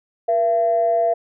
sine tone pair together, 477.3 / 675 Hz, A#4 / E5, +41 / +41 cents, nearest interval tritone, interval 600 cents, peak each -22 / -15 dBFS, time 0.28-1.14 s, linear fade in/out 10 ms, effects tanh soft clip ceiling -8 dBFS

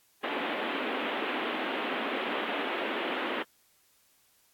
pink band-pass noise, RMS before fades -33 dBFS, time 0.23-3.43 s, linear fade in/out 10 ms, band 240 to 3300 Hz, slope 48 dB/octave, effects white hiss -66 dBFS RMS until 4.53 s + AAC 64 kbps

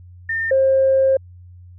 sine tone pair in turn, 1811 / 533.5 Hz, A6 / C5, +49 / +34 cents, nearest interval octave + major sixth, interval 2115 cents, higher first, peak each -19 / -11 dBFS, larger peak second, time 0.29-0.51 / 0.51-1.17 s, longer second, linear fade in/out 5 ms, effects tanh soft clip ceiling -7 dBFS + added 89 Hz sine -39 dBFS peak until 1.78 s

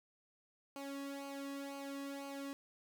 sawtooth tone with flanger, 278 Hz, C#4, 5 cents sharp, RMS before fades -45 dBFS, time 0.76-2.53 s, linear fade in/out 0 ms, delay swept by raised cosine 0.55 to 1.37 ms, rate 2 Hz, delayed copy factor -0.75, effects none

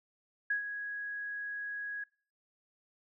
sine tone with ADSR envelope, 1661.2 Hz, G#6, in tune, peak -27 dBFS, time 0.5-2.04 s, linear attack 6 ms, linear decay 110 ms, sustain -9 dB, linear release 6 ms, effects noise-tail reverb RT60 0.5 s tail -25 dB re dry

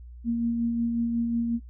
sine tone with tremolo, 233.4 Hz, A#3, 2 cents sharp, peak -22 dBFS, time 0.24-1.6 s, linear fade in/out 50 ms, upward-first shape sine, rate 5.5 Hz, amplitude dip 30%, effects noise-tail reverb RT60 0.1 s tail -23 dB re dry + added 60 Hz sine -41 dBFS peak until 1.69 s

